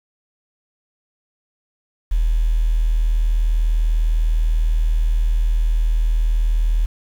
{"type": "tone", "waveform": "sine", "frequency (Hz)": 39.85, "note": "D#1", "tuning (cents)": 42, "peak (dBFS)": -13, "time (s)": [2.11, 6.86], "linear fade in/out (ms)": 10, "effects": ["tanh soft clip ceiling -9 dBFS", "7-bit"]}